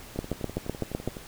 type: two click trains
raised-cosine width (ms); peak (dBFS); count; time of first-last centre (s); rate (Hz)
2; -14 / -24; 8 / 13; 0.19-1.076 / 0.16-1.168; 7.9 / 11.9
effects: pink hiss -46 dBFS RMS until 1.27 s